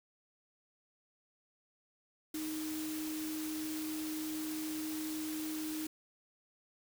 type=tone in noise; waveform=sine; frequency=311.1 Hz; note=D#4; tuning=in tune; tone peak=-37 dBFS; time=2.34-5.87 s; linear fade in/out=5 ms; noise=white; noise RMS=-45 dBFS; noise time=2.34-5.87 s; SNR=+5 dB; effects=none